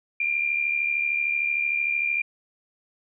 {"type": "tone with amplitude modulation", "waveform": "sine", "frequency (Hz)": 2391, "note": "D7", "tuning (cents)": 30, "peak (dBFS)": -19, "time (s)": [0.2, 2.22], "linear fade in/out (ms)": 5, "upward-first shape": "sine", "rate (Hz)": 73.2, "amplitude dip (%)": 65, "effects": []}